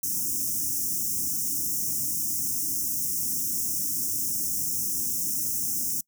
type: band-stop noise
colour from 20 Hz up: white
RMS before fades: -28 dBFS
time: 0.03-6.01 s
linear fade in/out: 5 ms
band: 340 to 5400 Hz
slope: 96 dB/octave
effects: noise-tail reverb RT60 0.1 s tail -26 dB re dry + high-pass 80 Hz 12 dB/octave